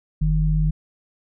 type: tone pair together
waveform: sine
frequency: 46.42 / 155.56 Hz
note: F#1 / D#3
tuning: +6 / 0 cents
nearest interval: octave + major sixth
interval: 2094 cents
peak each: -19 dBFS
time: 0.21-0.71 s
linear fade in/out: 10 ms
effects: none